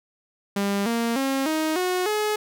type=tone with pitch steps; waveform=sawtooth; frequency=200 / 232.4 / 270.1 / 313.8 / 364.7 / 423.8 Hz; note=G3 / A#3 / C#4 / D#4 / F#4 / G#4; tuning=+35 / -5 / -45 / +15 / -25 / +35 cents; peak=-18 dBFS; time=0.56-2.36 s; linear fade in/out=5 ms; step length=300 ms; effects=none